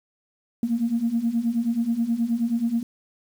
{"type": "beating tone pair", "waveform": "sine", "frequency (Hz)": [226.7, 236.1], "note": ["A#3", "A#3"], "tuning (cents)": [-48, 22], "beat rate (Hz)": 9.4, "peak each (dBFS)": [-25, -22], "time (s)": [0.63, 2.83], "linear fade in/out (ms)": 2, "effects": ["tanh soft clip ceiling -13 dBFS", "8-bit"]}